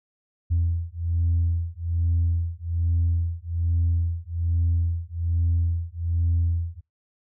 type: beating tone pair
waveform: sine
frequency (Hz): 84 / 85.2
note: E2 / F2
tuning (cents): +33 / -42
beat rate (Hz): 1.2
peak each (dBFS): -23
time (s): 0.5-6.81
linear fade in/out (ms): 20
effects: noise-tail reverb RT60 0.2 s tail -25 dB re dry + tanh soft clip ceiling -15 dBFS